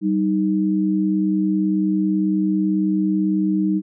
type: tone pair together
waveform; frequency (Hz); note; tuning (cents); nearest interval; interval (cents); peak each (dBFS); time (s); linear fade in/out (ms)
sine; 193 / 311.1; G3 / D#4; -27 / 0; minor sixth; 827; -19; 0.01-3.82; 50
effects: none